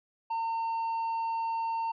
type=tone; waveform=triangle; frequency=910 Hz; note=A#5; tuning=42 cents flat; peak=-27 dBFS; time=0.3-1.92 s; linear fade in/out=10 ms; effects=resampled to 11025 Hz